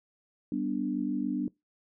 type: chord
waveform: sine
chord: G major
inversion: none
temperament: equal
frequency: 196 / 246.9 / 293.7 Hz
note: G3 / B3 / D4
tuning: 0 / 0 / 0 cents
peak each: -35 / -32 / -31 dBFS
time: 0.52-1.48 s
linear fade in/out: 2 ms
effects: noise-tail reverb RT60 0.2 s tail -23 dB re dry